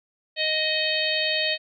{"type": "harmonic tone with a mistuned harmonic", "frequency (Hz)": 622.3, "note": "D#5", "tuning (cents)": 0, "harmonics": [1, 3, 4, 5, 6, 7], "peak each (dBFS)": [-29, -29, -29, -29, -29, -29], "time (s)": [0.36, 1.58], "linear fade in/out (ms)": 50, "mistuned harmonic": 4, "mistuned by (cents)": 38, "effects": []}